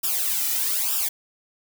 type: noise with flanger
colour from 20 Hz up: blue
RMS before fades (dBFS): -24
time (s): 0.03-1.09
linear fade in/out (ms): 10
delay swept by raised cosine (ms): 0.47 to 1.87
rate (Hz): 1.1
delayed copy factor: -0.9
effects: none